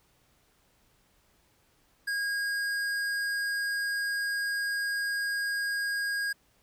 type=tone with hard clipping; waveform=triangle; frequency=1632 Hz; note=G#6; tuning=31 cents flat; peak=-30 dBFS; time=2.07-6.33 s; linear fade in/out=10 ms; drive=17 dB; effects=pink hiss -67 dBFS RMS until 6.62 s